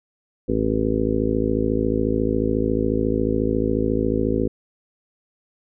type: harmonic tone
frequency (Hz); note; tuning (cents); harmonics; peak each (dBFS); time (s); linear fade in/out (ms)
54.1; A1; -29; 1 / 2 / 3 / 4 / 5 / 6 / 7 / 8 / 9; -28 / -28 / -35 / -26 / -24 / -34 / -25 / -28 / -27; 0.48-4.48; 10
effects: none